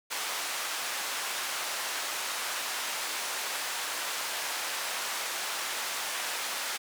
pink band-pass noise, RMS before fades -34 dBFS, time 0.1-6.78 s, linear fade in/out 20 ms, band 900 to 12000 Hz, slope 12 dB/octave, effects none

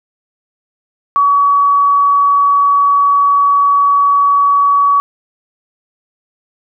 sine tone, 1133 Hz, C#6, 37 cents sharp, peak -7 dBFS, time 1.16-5 s, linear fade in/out 0 ms, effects none

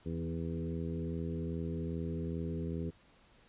harmonic tone with a mistuned harmonic, 82.41 Hz, E2, in tune, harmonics 1 / 2 / 3 / 4 / 5 / 6, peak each -40 / -38 / -42 / -45 / -44 / -49 dBFS, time 0.05-2.91 s, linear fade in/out 20 ms, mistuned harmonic 3, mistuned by +18 cents, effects pink hiss -64 dBFS RMS until 3.48 s + resampled to 8000 Hz

